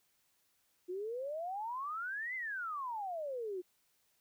sine exponential two-way sweep, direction up then down, 349.2 to 2091 to 349.2 Hz, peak -37 dBFS, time 0.88-3.62 s, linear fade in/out 20 ms, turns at 2.35 s, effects white hiss -75 dBFS RMS until 4.2 s

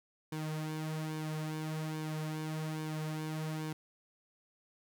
sawtooth tone with flanger, 155.9 Hz, D#3, 4 cents sharp, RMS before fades -38 dBFS, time 0.32-3.73 s, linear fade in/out 5 ms, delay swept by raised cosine 1.5 to 4.9 ms, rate 1.2 Hz, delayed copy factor -0.65, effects none

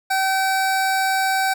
25% pulse tone, 768 Hz, G5, 36 cents flat, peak -14 dBFS, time 0.1-1.54 s, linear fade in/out 10 ms, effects none

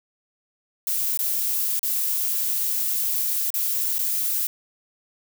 violet noise with dropouts, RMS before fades -24 dBFS, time 0.87-4.47 s, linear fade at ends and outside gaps 1 ms, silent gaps 1.174-1.19 / 1.793-1.83 / 3.503-3.541 / 3.983-3.99 s, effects none

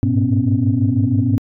sine tone cluster, 100.7 / 106.8 / 120.5 / 247.5 / 274.2 Hz, G2 / G#2 / B2 / B3 / C#4, +47 / +49 / -42 / +4 / -19 cents, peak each -19 dBFS, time 0.03-1.38 s, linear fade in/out 0 ms, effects tanh soft clip ceiling -4 dBFS

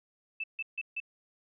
sine tone bursts, 2637 Hz, E7, in tune, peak -32 dBFS, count 4, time 0.4-1.002 s, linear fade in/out 5 ms, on 38 ms, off 150 ms, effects none

